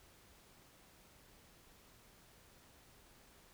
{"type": "silence", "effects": ["pink hiss -64 dBFS RMS until 3.53 s"]}